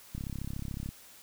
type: click train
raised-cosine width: 5 ms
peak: -25 dBFS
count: 26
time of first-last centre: 0.15-0.89 s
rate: 33.8 Hz
effects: white hiss -54 dBFS RMS until 1.22 s